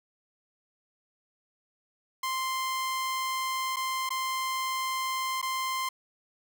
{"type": "tone with dropouts", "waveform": "sawtooth", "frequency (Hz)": 1046, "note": "C6", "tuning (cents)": -1, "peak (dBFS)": -25, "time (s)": [2.23, 5.89], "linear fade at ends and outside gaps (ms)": 5, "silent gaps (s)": [[3.761, 3.767], [4.092, 4.104], [5.416, 5.426]], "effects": []}